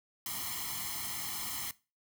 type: noise with comb filter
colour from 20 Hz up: white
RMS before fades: -38 dBFS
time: 0.26-1.71 s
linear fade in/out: 2 ms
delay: 0.96 ms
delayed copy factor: +0.95
effects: noise-tail reverb RT60 0.3 s tail -20 dB re dry + high-pass 60 Hz 12 dB/octave